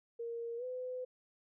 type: tone with pitch glide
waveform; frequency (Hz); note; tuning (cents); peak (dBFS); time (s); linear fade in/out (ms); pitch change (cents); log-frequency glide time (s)
sine; 466.2 to 505.5; A#4 to B4; 0 to +40; -38; 0.19-1.05; 10; +140; 0.57-0.64
effects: none